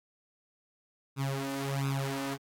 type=tone with flanger; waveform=sawtooth; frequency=137.2 Hz; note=C#3; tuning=17 cents flat; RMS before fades=-33 dBFS; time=1.16-2.38 s; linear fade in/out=50 ms; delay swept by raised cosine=0.79 to 3.39 ms; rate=1.4 Hz; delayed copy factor=+0.9; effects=AAC 48 kbps